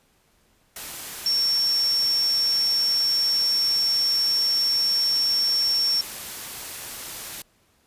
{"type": "tone in noise", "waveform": "sine", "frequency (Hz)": 5470, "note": "F8", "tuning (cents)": -37, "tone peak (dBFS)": -19, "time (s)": [1.26, 6.01], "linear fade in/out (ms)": 2, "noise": "white", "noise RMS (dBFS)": -35, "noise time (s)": [0.76, 7.42], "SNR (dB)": 13, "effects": ["pink hiss -63 dBFS RMS until 7.86 s", "resampled to 32000 Hz"]}